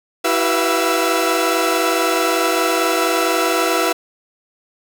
sawtooth tone cluster, 329.2 / 380.4 / 490.3 / 683 / 1322 Hz, E4 / F#4 / B4 / F5 / E6, -2 / +48 / -13 / -39 / +5 cents, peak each -18 dBFS, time 0.24-3.93 s, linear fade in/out 10 ms, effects none

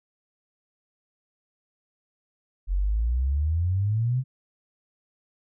sine exponential sweep, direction up, 43.86 to 133.5 Hz, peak -21 dBFS, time 2.67-4.24 s, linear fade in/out 50 ms, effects none

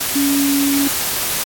sine tone in noise, 280 Hz, C#4, 18 cents sharp, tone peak -14 dBFS, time 0.15-0.88 s, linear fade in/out 10 ms, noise white, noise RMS -20 dBFS, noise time 0-1.44 s, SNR +3 dB, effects AAC 64 kbps

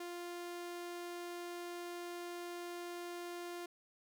sawtooth tone, 349.2 Hz, F4, in tune, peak -39 dBFS, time 0-3.66 s, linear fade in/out 5 ms, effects none

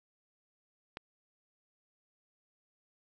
click, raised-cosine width 0.3 ms, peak -24 dBFS, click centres 0.971 s, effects none

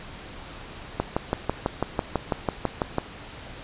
click train, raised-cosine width 1 ms, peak -8 dBFS, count 13, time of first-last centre 1-2.983 s, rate 6.05 Hz, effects pink hiss -41 dBFS RMS until 3.63 s + resampled to 8000 Hz

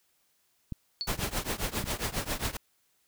clicks, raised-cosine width 5 ms, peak -22 dBFS, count 4, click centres 0.723 / 1.115 / 1.192 / 1.841 s
sine tone with exponential decay, 4435 Hz, C#8, in tune, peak -26 dBFS, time 1.01-1.12 s, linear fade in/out 0 ms, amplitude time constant 22 ms
pink noise with tremolo, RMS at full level -29 dBFS, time 1.07-2.57 s, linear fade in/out 5 ms, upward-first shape triangle, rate 7.4 Hz, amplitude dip 95%
effects white hiss -71 dBFS RMS until 3.07 s

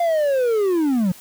triangle linear sweep, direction down, 701 to 171.9 Hz, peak -14 dBFS, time 0-1.12 s, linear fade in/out 5 ms, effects white hiss -44 dBFS RMS until 1.2 s

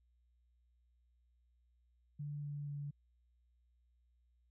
sine tone with pitch steps, 146.1 / 145.01 / 143.92 Hz, D3 / D3 / D3, -9 / -22 / -35 cents, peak -40 dBFS, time 2.19-2.91 s, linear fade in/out 10 ms, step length 240 ms, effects added 60 Hz sine -70 dBFS peak until 4.5 s

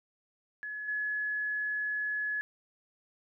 sine tone with level steps, 1699 Hz, G#6, 39 cents sharp, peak -36 / -30 dBFS, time 0.63-2.41 s, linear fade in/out 0 ms, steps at 0.88 s, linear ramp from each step 5 ms, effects none

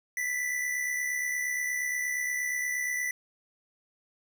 square tone pair together, 1975.5 / 2044 Hz, B6 / C7, 0 / -41 cents, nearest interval minor second, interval 59 cents, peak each -30 / -38 dBFS, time 0.17-3.11 s, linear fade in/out 2 ms, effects none

